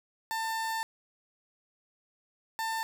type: tone pair in turn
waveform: 30% pulse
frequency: 895 / 895 Hz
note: A5 / A5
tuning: +29 / +29 cents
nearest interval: unison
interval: 0 cents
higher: neither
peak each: -28 dBFS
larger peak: neither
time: 0.31-0.83 / 2.59-2.83 s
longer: first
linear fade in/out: 0 ms
effects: none